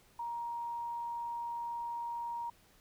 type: tone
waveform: sine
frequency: 941 Hz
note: A#5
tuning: 16 cents sharp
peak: -36 dBFS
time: 0.19-2.5 s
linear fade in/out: 5 ms
effects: pink hiss -65 dBFS RMS until 2.8 s